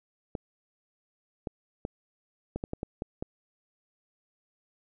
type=clicks; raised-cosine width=2 ms; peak=-19 dBFS; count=9; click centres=0.352 / 1.472 / 1.851 / 2.56 / 2.639 / 2.734 / 2.831 / 3.021 / 3.225 s; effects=none